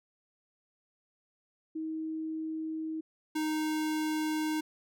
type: tone pair in turn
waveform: sine / square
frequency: 317.2 / 310 Hz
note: D#4 / D#4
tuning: +33 / -6 cents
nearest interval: unison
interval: 39 cents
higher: first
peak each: -33 / -30 dBFS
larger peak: second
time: 1.75-3.01 / 3.35-4.61 s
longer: neither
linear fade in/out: 10 ms
effects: none